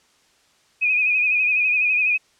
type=tone with vibrato; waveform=sine; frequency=2489 Hz; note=D#7; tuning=in tune; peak=-16 dBFS; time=0.81-2.18 s; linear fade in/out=20 ms; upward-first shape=sine; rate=12 Hz; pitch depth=51 cents each way; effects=white hiss -59 dBFS RMS until 2.39 s + low-pass 7000 Hz 12 dB/octave